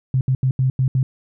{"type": "tone bursts at uneven times", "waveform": "sine", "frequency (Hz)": 130.6, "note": "C3", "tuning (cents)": -3, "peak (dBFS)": -14, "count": 6, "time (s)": [[0.14, 0.21], [0.28, 0.35], [0.43, 0.51], [0.59, 0.7], [0.79, 0.88], [0.95, 1.03]], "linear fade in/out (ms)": 2, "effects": []}